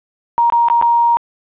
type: tone with dropouts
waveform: sine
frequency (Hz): 940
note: A#5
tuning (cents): +14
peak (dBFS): -9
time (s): 0.38-1.17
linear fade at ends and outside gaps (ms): 0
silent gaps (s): 0.5-0.523 / 0.685-0.7 / 0.814-0.824
effects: resampled to 8000 Hz + 8-bit